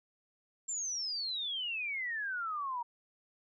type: exponential sweep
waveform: sine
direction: down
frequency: 7440 to 932.3 Hz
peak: -34 dBFS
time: 0.68-2.83 s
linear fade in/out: 10 ms
effects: none